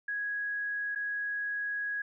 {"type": "tone with dropouts", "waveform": "sine", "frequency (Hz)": 1661.2, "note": "G#6", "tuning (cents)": 0, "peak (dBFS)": -31, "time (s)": [0.08, 2.02], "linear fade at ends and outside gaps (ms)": 5, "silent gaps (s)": [0.95, 0.957], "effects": []}